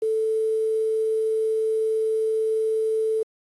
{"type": "tone with quantisation", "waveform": "sine", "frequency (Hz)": 440, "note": "A4", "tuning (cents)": 0, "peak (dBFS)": -20, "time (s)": [0.02, 3.23], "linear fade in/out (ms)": 5, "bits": 8, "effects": ["AAC 32 kbps"]}